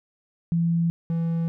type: tone pair in turn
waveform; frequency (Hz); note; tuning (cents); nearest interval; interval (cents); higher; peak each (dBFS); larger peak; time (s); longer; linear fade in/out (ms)
sine / triangle; 168.2 / 166.17; E3 / E3; +35 / +14; unison; 21; first; -19 / -20; first; 0.52-0.9 / 1.1-1.48; neither; 0
effects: none